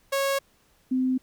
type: tone pair in turn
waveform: sawtooth / sine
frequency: 550 / 257.6 Hz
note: C#5 / C4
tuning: -14 / -27 cents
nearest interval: octave + minor second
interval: 1313 cents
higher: first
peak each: -19 / -21 dBFS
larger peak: first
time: 0.12-0.39 / 0.91-1.18 s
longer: neither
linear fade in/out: 10 ms
effects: pink hiss -63 dBFS RMS until 1.22 s